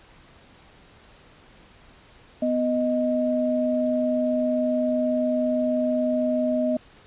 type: tone pair together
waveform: sine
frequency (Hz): 249.2 / 623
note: B3 / D#5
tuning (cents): +16 / +2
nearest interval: octave + major third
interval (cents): 1586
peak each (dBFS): -23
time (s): 2.42-6.77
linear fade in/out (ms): 5
effects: pink hiss -52 dBFS RMS until 7.06 s + resampled to 8000 Hz